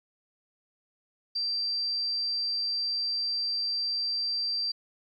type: tone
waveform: sine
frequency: 4699 Hz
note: D8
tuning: in tune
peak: -27 dBFS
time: 1.35-4.72 s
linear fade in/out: 10 ms
effects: 11-bit